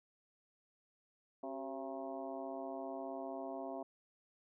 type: harmonic tone with a mistuned harmonic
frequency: 134.9 Hz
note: C#3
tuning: 47 cents flat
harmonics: 2 / 3 / 4 / 5 / 6 / 7 / 8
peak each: -47 / -49 / -50 / -44 / -54 / -53 / -57 dBFS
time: 1.43-3.83 s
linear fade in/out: 5 ms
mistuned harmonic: 3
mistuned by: -81 cents
effects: none